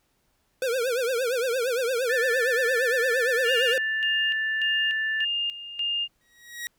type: tone with vibrato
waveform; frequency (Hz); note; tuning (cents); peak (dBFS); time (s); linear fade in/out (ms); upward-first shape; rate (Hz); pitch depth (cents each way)
square; 493.9; B4; 0; -24; 0.62-3.78; 2; triangle; 8.7; 170
type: tone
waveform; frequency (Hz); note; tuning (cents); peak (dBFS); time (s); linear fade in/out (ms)
sine; 1760; A6; 0; -24; 2.09-5.25; 10
type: tone with tremolo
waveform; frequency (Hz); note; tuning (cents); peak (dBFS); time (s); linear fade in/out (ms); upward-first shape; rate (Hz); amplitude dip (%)
sine; 2818; F7; +15; -24; 3.44-6.08; 50; square; 1.7; 75
type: tone with exponential growth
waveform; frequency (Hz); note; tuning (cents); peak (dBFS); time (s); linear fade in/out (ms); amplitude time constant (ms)
sawtooth; 1902; A#6; +34; -25; 6.21-6.67; 0; 100
effects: pink hiss -70 dBFS RMS until 6.78 s